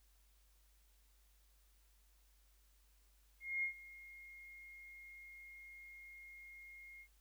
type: tone with ADSR envelope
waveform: sine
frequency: 2141 Hz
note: C7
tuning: 39 cents sharp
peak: -34 dBFS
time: 3.4-7.08 s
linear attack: 230 ms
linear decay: 100 ms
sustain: -19 dB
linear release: 72 ms
effects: added 50 Hz sine -68 dBFS peak until 7.2 s + white hiss -75 dBFS RMS until 7.2 s

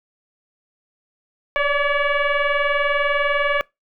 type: tone with frequency modulation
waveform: sine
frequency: 562 Hz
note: C#5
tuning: 24 cents sharp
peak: -16 dBFS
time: 1.56-3.61 s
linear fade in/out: 0 ms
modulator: 572 Hz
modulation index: 3.2
effects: noise-tail reverb RT60 0.2 s tail -24 dB re dry

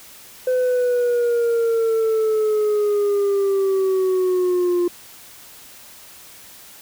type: exponential sweep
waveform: sine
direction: down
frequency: 510 to 349.4 Hz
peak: -13 dBFS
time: 0.47-4.88 s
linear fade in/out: 5 ms
effects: tanh soft clip ceiling -15 dBFS + white hiss -43 dBFS RMS until 6.81 s

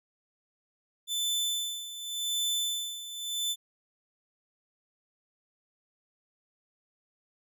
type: tone with tremolo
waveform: sawtooth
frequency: 3520 Hz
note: A7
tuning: in tune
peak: -24 dBFS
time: 1.07-3.56 s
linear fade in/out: 50 ms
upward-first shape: sine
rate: 0.88 Hz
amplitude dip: 75%
effects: none

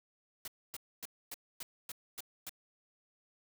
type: noise bursts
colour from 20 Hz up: white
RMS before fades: -43 dBFS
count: 8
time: 0.45-2.494 s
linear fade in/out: 2 ms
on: 28 ms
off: 260 ms
effects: none

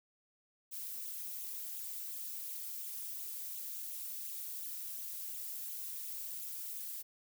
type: noise with flanger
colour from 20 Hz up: violet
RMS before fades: -43 dBFS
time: 0.71-7.03 s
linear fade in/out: 20 ms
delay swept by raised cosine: 0.28 to 4.98 ms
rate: 2.8 Hz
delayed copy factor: +0.8
effects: none

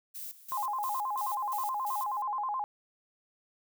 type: noise with tremolo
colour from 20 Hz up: violet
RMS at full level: -41 dBFS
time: 0.14-2.22 s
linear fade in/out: 20 ms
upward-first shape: square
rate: 2.9 Hz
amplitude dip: 80%
type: tone with vibrato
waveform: sine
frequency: 932.3 Hz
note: A#5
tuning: in tune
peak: -30 dBFS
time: 0.52-2.64 s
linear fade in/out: 0 ms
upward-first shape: square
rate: 9.4 Hz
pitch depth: 200 cents each way
effects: none

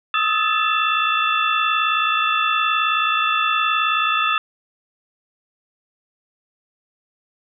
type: tone cluster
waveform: sine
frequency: 1255 / 1314 / 1738 / 2683 / 3475 Hz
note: D#6 / E6 / A6 / E7 / A7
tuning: +15 / -6 / -22 / +30 / -22 cents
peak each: -20 / -24 / -26 / -22 / -26 dBFS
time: 0.14-4.38 s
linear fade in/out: 2 ms
effects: none

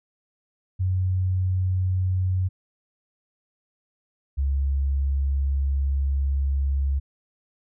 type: tone pair in turn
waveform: sine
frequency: 92.5 / 68.83 Hz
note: F#2 / C#2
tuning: 0 / -12 cents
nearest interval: perfect fourth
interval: 512 cents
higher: first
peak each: -20 dBFS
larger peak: neither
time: 0.79-2.49 / 4.37-7 s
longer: second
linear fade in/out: 20 ms
effects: none

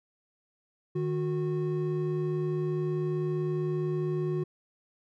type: tone pair together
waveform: triangle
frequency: 153.34 / 364.7 Hz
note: D#3 / F#4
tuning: -25 / -25 cents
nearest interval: octave + minor third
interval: 1500 cents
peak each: -28 dBFS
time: 0.95-4.44 s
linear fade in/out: 10 ms
effects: none

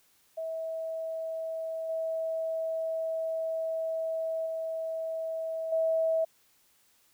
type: tone with level steps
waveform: sine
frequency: 648 Hz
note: E5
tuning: 30 cents flat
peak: -32 / -29 / -31 / -24 dBFS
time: 0.37-6.25 s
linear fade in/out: 10 ms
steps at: 1.89 / 4.46 / 5.72 s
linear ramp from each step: 5 ms
effects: white hiss -66 dBFS RMS until 7.13 s

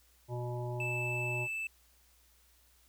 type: harmonic tone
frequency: 122 Hz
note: B2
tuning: 21 cents flat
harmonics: 1 / 3 / 5 / 7 / 8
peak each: -36 / -42 / -44 / -46 / -52 dBFS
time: 0.28-1.48 s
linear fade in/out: 50 ms
type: tone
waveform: triangle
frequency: 2636 Hz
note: E7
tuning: 1 cent flat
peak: -33 dBFS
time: 0.8-1.67 s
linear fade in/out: 2 ms
effects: added 60 Hz sine -67 dBFS peak until 2.88 s + white hiss -67 dBFS RMS until 2.88 s

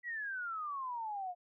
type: exponential sweep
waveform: sine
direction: down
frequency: 1971 to 698.5 Hz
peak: -37 dBFS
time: 0.03-1.35 s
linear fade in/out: 50 ms
effects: none

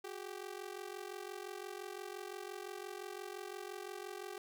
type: ring-modulated tone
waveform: sawtooth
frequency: 389.7 Hz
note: G4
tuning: 10 cents flat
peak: -37 dBFS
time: 0.04-4.38 s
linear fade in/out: 2 ms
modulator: 22.9 Hz
effects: none

